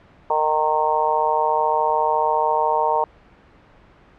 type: harmonic tone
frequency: 154.1 Hz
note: D#3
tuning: 16 cents flat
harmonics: 3 / 4 / 5 / 6 / 7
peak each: -25 / -24 / -24 / -19 / -27 dBFS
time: 0.3-3.04 s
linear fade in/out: 2 ms
effects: pink hiss -50 dBFS RMS until 4.18 s + low-pass 2000 Hz 12 dB/octave